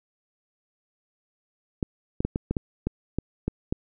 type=clicks; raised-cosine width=3 ms; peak=-12 dBFS; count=10; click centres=1.828 / 2.205 / 2.25 / 2.359 / 2.51 / 2.568 / 2.87 / 3.186 / 3.48 / 3.725 s; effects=none